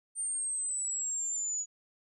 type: exponential sweep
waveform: sine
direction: down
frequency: 8880 to 6820 Hz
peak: -31 dBFS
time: 0.15-1.66 s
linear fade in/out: 50 ms
effects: none